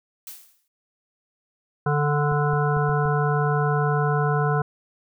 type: noise with exponential decay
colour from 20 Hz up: blue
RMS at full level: -35 dBFS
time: 0.27-0.68 s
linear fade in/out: 2 ms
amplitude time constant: 87 ms
type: harmonic tone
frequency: 146.83 Hz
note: D3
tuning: in tune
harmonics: 1 / 3 / 5 / 7 / 9 / 10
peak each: -21 / -26 / -28 / -29 / -31 / -31 dBFS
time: 1.86-4.62 s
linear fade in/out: 5 ms
type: clicks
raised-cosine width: 5 ms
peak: -23 dBFS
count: 5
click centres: 2.321 / 2.534 / 2.769 / 2.894 / 3.056 s
effects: none